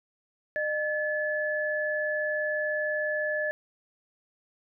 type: tone pair together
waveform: sine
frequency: 608 / 1723 Hz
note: D#5 / A6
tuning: -40 / -37 cents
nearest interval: octave + tritone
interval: 1803 cents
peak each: -29 / -29 dBFS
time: 0.56-3.51 s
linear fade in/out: 0 ms
effects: none